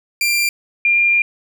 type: tone pair in turn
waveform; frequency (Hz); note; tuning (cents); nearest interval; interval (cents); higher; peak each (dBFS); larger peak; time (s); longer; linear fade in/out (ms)
sawtooth / sine; 2376 / 2398; D7 / D7; +20 / +36; unison; 16; second; -11; neither; 0.21-0.49 / 0.85-1.22; second; 2
effects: none